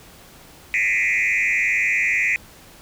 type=tone with frequency modulation; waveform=sine; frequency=2217 Hz; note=C#7; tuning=in tune; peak=-15 dBFS; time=0.74-2.36 s; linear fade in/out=0 ms; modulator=102 Hz; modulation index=3; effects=tanh soft clip ceiling -15 dBFS + pink hiss -46 dBFS RMS until 2.81 s